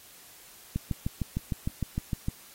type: click train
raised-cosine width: 5 ms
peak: -16 dBFS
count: 11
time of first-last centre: 0.76-2.284 s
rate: 6.56 Hz
effects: white hiss -52 dBFS RMS until 2.54 s + AAC 48 kbps